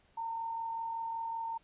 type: tone with amplitude modulation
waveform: sine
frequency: 912 Hz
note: A#5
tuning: 38 cents flat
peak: -33 dBFS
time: 0.17-1.58 s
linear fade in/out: 10 ms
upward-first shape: sine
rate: 45.3 Hz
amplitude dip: 35%
effects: pink hiss -68 dBFS RMS until 1.63 s + resampled to 8000 Hz